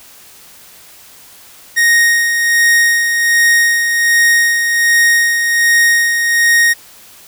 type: tone with tremolo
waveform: 45% pulse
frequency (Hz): 1864.7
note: A#6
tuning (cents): 0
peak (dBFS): -7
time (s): 1.76-6.74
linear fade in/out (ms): 20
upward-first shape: sine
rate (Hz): 1.3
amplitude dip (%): 45
effects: white hiss -40 dBFS RMS until 7.27 s

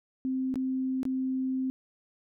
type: tone with dropouts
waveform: sine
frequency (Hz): 261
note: C4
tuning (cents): -4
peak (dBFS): -27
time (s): 0.25-1.7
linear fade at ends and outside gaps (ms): 0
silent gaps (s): 0.541-0.557 / 1.031-1.053
effects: none

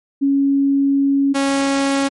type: tone pair in turn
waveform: sine / sawtooth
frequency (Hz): 277.2 / 275.4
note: C#4 / C#4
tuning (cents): 0 / -11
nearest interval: unison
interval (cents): 11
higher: first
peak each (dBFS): -12 / -11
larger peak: second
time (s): 0.21-1.34 / 1.34-2.09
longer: first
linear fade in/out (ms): 20
effects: MP3 48 kbps

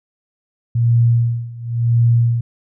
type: tone with tremolo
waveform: sine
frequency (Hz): 117.7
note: A#2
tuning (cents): +17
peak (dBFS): -9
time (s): 0.75-2.41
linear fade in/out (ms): 5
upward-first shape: sine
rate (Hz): 0.94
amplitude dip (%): 90
effects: none

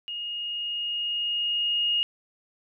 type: tone with level ramp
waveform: sine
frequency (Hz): 2859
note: F7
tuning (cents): +40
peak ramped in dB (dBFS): -31 to -21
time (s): 0.08-2.03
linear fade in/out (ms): 0
effects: none

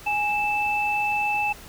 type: tone pair together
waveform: sine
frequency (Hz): 829.6 / 2637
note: G#5 / E7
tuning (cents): -2 / 0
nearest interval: octave + minor sixth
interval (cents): 2002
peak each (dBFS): -24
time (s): 0.06-1.53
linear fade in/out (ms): 10
effects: pink hiss -44 dBFS RMS until 1.68 s

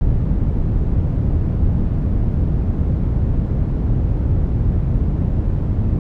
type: low-pass noise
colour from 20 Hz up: white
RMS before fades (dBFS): -17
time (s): 0.01-5.99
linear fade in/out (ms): 2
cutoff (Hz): 110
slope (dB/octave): 12
effects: none

